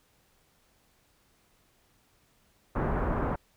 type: low-pass noise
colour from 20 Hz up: pink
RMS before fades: -29 dBFS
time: 2.75-3.36 s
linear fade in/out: 10 ms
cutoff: 1400 Hz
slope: 24 dB/octave
effects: pink hiss -67 dBFS RMS until 3.56 s